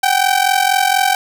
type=ring-modulated tone; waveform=sawtooth; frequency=773 Hz; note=G5; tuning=24 cents flat; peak=-5 dBFS; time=0.03-1.15 s; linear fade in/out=2 ms; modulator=22.1 Hz; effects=none